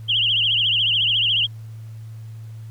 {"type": "tone with vibrato", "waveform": "sine", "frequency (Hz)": 3032, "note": "F#7", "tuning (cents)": 42, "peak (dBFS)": -16, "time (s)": [0.08, 1.47], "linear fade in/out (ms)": 20, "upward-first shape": "triangle", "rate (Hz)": 14, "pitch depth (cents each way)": 180, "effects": ["added 111 Hz sine -33 dBFS peak until 2.7 s", "pink hiss -56 dBFS RMS until 2.7 s"]}